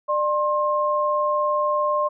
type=tone pair together; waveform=sine; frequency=597.1 / 1064 Hz; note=D5 / C6; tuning=+29 / +29 cents; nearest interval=minor seventh; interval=1000 cents; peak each=-22 / -21 dBFS; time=0.08-2.09 s; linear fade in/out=20 ms; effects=none